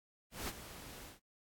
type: noise with ADSR envelope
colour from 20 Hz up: pink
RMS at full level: -39 dBFS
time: 0.31-1.2 s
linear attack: 170 ms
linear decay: 38 ms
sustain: -12 dB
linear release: 140 ms
effects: AAC 64 kbps

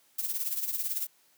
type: noise with tremolo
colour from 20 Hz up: violet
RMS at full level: -29 dBFS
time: 0.18-1.07 s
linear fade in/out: 10 ms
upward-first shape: triangle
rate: 18 Hz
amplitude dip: 75%
effects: white hiss -65 dBFS RMS until 1.37 s + high-pass 150 Hz 12 dB/octave

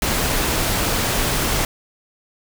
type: noise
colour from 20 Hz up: pink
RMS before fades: -20 dBFS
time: 0.02-1.65 s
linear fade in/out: 2 ms
effects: none

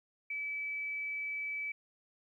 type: tone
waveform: sine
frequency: 2300 Hz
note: D7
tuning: 37 cents flat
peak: -35 dBFS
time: 0.3-1.72 s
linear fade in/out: 5 ms
effects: 12-bit

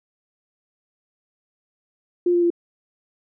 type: tone with pitch steps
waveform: sine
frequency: 352.3 / 348.1 / 343.9 Hz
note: F4 / F4 / F4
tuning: +15 / -6 / -27 cents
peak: -15 dBFS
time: 2.26-2.503 s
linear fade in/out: 5 ms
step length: 81 ms
effects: none

